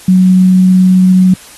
sine tone, 185 Hz, F#3, in tune, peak -3 dBFS, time 0.08-1.34 s, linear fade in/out 5 ms, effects white hiss -35 dBFS RMS until 1.57 s + AAC 32 kbps

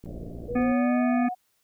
click train, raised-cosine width 3 ms, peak -29 dBFS, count 40, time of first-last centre 0.04-0.715 s, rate 57.8 Hz
pink low-pass noise, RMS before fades -40 dBFS, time 0.06-0.62 s, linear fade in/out 0 ms, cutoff 690 Hz, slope 96 dB/octave
sine linear sweep, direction up, 472.4 to 740 Hz, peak -29 dBFS, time 0.48-1.35 s, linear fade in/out 20 ms
harmonic tone, 246.1 Hz, B3, 6 cents flat, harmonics 1 / 3 / 5 / 7 / 9 / 10, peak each -21 / -32 / -36 / -38 / -42 / -43 dBFS, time 0.55-1.29 s, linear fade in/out 10 ms
effects white hiss -70 dBFS RMS until 1.63 s

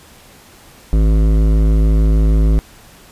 sine tone with hard clipping, 53.3 Hz, G#1, 46 cents sharp, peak -11 dBFS, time 0.93-2.59 s, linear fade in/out 0 ms, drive 14 dB, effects pink hiss -43 dBFS RMS until 3.11 s + resampled to 32000 Hz

